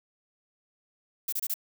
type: noise bursts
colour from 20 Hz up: violet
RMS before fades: -30 dBFS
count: 4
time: 1.28-1.541 s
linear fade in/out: 5 ms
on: 45 ms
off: 27 ms
effects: none